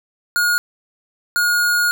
square tone pair in turn, 1436 / 1436 Hz, F6 / F6, +48 / +48 cents, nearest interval unison, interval 0 cents, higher neither, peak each -15 dBFS, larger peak neither, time 0.36-0.58 / 1.36-1.91 s, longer second, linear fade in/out 0 ms, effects none

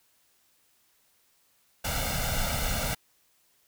pink noise with comb filter, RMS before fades -29 dBFS, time 1.84-2.95 s, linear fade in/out 10 ms, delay 1.4 ms, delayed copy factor +0.85, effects white hiss -67 dBFS RMS until 3.67 s

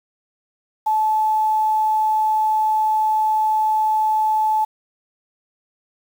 sine tone with quantisation, 866 Hz, A5, 28 cents flat, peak -15 dBFS, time 0.86-4.65 s, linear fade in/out 10 ms, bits 7, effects none

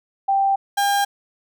sine / 35% pulse tone pair in turn, 785 / 804.3 Hz, G5 / G5, +2 / +44 cents, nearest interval unison, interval 42 cents, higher second, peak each -15 dBFS, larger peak neither, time 0.28-0.56 / 0.77-1.05 s, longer neither, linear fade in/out 10 ms, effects none

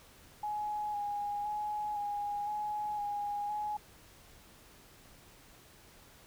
sine tone with vibrato, 830.6 Hz, G#5, in tune, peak -33 dBFS, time 0.43-3.77 s, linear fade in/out 5 ms, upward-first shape square, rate 0.98 Hz, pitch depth 19 cents each way, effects pink hiss -58 dBFS RMS until 6.26 s

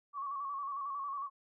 sine tone with vibrato, 1119 Hz, C#6, 16 cents sharp, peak -36 dBFS, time 0.13-1.3 s, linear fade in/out 50 ms, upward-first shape square, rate 11 Hz, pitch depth 47 cents each way, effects none

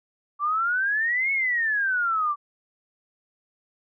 sine exponential two-way sweep, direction up then down, 1149 to 2214 to 1149 Hz, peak -21 dBFS, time 0.39-2.36 s, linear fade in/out 50 ms, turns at 1.32 s, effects none

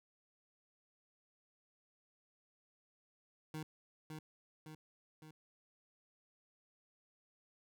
25% pulse tone with echo, 155.56 Hz, D#3, in tune, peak -38 dBFS, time 3.54-3.63 s, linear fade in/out 2 ms, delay 560 ms, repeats 3, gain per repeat -4 dB, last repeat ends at 5.31 s, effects none

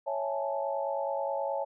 sine chord, A major seventh, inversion first, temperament equal, 554.4 / 659.3 / 830.6 / 880 Hz, C#5 / E5 / G#5 / A5, 0 / 0 / 0 / 0 cents, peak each -32 / -36 / -37 / -36 dBFS, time 0.06-1.65 s, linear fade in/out 20 ms, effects none

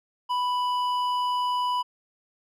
sine tone with hard clipping, 990 Hz, B5, 4 cents sharp, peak -25 dBFS, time 0.29-1.83 s, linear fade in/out 20 ms, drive 8 dB, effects none

